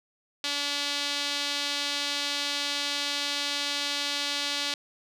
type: tone with band-pass filter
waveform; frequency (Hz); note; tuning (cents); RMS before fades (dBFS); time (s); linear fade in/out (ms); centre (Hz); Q
sawtooth; 286.8; D4; -41; -30; 0.44-4.74; 2; 4000; 2
effects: none